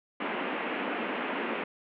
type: band-pass noise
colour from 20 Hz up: pink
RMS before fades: -33 dBFS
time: 0.2-1.64 s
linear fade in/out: 5 ms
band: 210 to 2900 Hz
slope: 48 dB/octave
effects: none